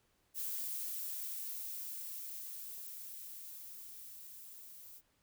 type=noise with level ramp; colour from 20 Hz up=violet; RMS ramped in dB=-39 to -54 dBFS; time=0.34-5.02 s; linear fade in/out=50 ms; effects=pink hiss -75 dBFS RMS until 5.22 s